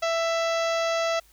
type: harmonic tone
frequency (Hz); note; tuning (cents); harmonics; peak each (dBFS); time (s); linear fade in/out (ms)
663; E5; +10; 1 / 2 / 3 / 4 / 5 / 6 / 7 / 8 / 9 / 10; -24 / -30 / -34 / -36 / -38 / -40 / -41 / -42 / -43 / -44; 0.02-1.2; 10
effects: added 50 Hz sine -59 dBFS peak until 1.32 s + white hiss -59 dBFS RMS until 1.32 s